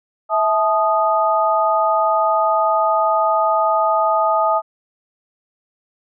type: tone cluster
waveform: sine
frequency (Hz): 652 / 865 / 1240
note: E5 / A5 / D#6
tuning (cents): -19 / -30 / -6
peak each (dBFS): -18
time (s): 0.29-4.62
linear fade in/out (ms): 50
effects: none